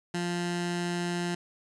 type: tone with notch filter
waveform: 15% pulse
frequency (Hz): 174.61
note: F3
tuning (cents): 0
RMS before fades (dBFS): -31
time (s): 0.14-1.35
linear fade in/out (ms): 5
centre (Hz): 540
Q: 1.5
effects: resampled to 22050 Hz